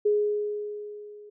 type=tone with level ramp; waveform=sine; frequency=416.9 Hz; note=G#4; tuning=7 cents sharp; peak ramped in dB=-18 to -44 dBFS; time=0.05-1.3 s; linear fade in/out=10 ms; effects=none